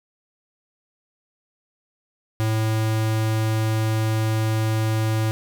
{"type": "tone", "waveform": "square", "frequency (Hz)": 110, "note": "A2", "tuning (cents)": 0, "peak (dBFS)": -20, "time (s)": [2.4, 5.31], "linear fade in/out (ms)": 0, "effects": []}